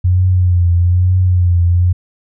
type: tone with vibrato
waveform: sine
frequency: 89.4 Hz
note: F2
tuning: 41 cents sharp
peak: -8 dBFS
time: 0.04-1.93 s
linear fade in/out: 10 ms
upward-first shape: triangle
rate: 1.1 Hz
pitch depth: 62 cents each way
effects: none